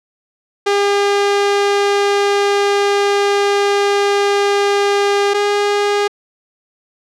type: tone pair in turn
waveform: sawtooth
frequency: 403.6 / 409 Hz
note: G#4 / G#4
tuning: -49 / -26 cents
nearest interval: unison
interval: 23 cents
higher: second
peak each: -8 / -9 dBFS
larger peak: first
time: 0.66-5.34 / 5.34-6.08 s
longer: first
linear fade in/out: 10 ms
effects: low-pass 6000 Hz 12 dB/octave